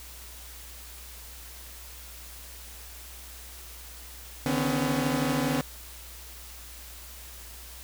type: tone cluster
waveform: sawtooth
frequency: 144.6 / 157.8 / 252.1 / 276.9 Hz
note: D3 / D#3 / B3 / C#4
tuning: -27 / +25 / +36 / -2 cents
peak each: -28 / -31 / -24 / -26 dBFS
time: 4.46-5.61 s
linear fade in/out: 0 ms
effects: added 60 Hz sine -46 dBFS peak until 7.83 s + white hiss -46 dBFS RMS until 7.83 s